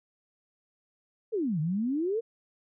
sine exponential two-way sweep, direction down then up, 476.9 to 147.2 to 476.9 Hz, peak -26 dBFS, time 1.32-2.21 s, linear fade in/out 20 ms, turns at 1.6 s, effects none

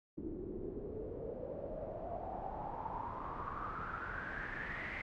pink noise with low-pass filter sweep, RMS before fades -43 dBFS, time 0.17-5.02 s, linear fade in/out 10 ms, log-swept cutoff 320 to 2100 Hz, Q 7.5, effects none

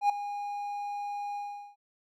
triangle tone with ADSR envelope, 817 Hz, G#5, 29 cents flat, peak -17 dBFS, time 0.01-1.76 s, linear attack 86 ms, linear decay 4 ms, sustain -14 dB, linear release 400 ms, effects none

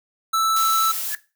square tone, 1318.5 Hz, E6, in tune, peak -18 dBFS, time 0.33-0.92 s, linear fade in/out 10 ms
blue noise, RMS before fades -27 dBFS, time 0.56-1.15 s, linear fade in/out 5 ms
sine tone with exponential growth, 1711 Hz, A6, 49 cents flat, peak -21 dBFS, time 1.07-1.15 s, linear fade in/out 1 ms, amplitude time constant 17 ms
effects noise-tail reverb RT60 0.3 s tail -18 dB re dry

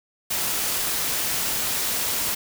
white noise, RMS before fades -25 dBFS, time 0.3-2.35 s, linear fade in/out 10 ms, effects none

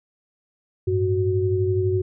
sine tone cluster, 97.7 / 109.7 / 370.4 Hz, G2 / A2 / F#4, -5 / -5 / +2 cents, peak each -22 / -29 / -21 dBFS, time 0.87-2.02 s, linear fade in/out 10 ms, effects none

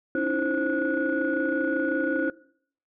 sine tone cluster, 275.9 / 308.7 / 334.1 / 527 / 1462 Hz, C#4 / D#4 / E4 / C5 / F#6, -8 / -14 / +23 / +12 / -21 cents, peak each -29 dBFS, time 0.15-2.3 s, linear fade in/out 2 ms, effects noise-tail reverb RT60 0.6 s tail -21 dB re dry + tanh soft clip ceiling -15 dBFS

